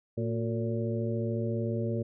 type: harmonic tone with a mistuned harmonic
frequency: 114.2 Hz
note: A#2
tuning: 35 cents flat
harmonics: 1 / 2 / 3 / 4 / 5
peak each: -31 / -34 / -36 / -37 / -38 dBFS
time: 0.17-2.03 s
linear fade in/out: 10 ms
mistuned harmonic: 3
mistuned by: +83 cents
effects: none